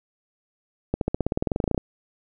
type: accelerating click train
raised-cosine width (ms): 2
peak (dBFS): -9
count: 18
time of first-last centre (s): 0.94-1.778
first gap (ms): 72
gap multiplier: 0.95
effects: none